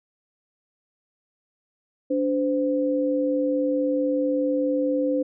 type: tone pair together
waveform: sine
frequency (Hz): 289.5 / 514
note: D4 / C5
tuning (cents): -25 / -31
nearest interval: minor seventh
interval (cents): 994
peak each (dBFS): -23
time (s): 2.1-5.23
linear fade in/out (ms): 10
effects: none